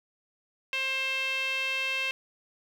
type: tone with band-pass filter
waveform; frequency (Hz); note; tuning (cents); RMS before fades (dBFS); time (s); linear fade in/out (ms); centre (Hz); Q
sawtooth; 530; C5; +22; -30; 0.73-2.11; 0; 2700; 5
effects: 9-bit